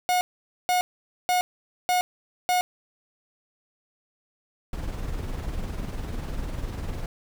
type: tone bursts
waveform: 45% pulse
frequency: 724 Hz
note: F#5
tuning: 38 cents flat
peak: -20 dBFS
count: 5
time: 0.09-2.61 s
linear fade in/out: 0 ms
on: 120 ms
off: 480 ms
type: noise with tremolo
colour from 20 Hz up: brown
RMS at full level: -29 dBFS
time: 4.73-7.06 s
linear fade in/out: 2 ms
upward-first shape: sine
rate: 20 Hz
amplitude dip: 45%
effects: none